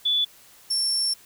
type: tone pair in turn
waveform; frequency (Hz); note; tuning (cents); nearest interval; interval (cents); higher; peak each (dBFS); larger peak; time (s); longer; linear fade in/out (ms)
sine / 35% pulse; 3456 / 5433; A7 / F8; -32 / -49; minor sixth; 783; second; -19; neither; 0.05-0.25 / 0.7-1.14; second; 10
effects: white hiss -52 dBFS RMS until 1.25 s